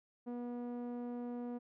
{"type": "tone with low-pass filter", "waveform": "sawtooth", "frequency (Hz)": 242.2, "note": "B3", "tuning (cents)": -34, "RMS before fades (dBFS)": -42, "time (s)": [0.26, 1.59], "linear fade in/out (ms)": 20, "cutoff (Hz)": 640, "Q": 0.78, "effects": []}